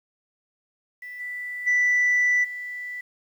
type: tone with level steps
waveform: sine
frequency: 1976 Hz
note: B6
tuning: in tune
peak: -35 / -30 / -16 / -31 dBFS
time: 1.02-3.01 s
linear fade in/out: 5 ms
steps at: 1.19 / 1.66 / 2.43 s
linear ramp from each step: 20 ms
effects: tanh soft clip ceiling -15 dBFS + 9-bit